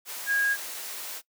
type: tone in noise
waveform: sine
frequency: 1638 Hz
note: G#6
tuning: 24 cents flat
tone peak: -22 dBFS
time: 0.26-0.57 s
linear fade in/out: 50 ms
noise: white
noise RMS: -37 dBFS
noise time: 0.05-1.22 s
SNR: +12 dB
effects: noise-tail reverb RT60 0.1 s tail -20 dB re dry + high-pass 400 Hz 12 dB/octave